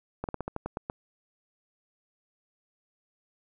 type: slowing click train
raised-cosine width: 1 ms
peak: -18 dBFS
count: 9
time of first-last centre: 0.24-0.899 s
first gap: 48 ms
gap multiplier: 1.15
effects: none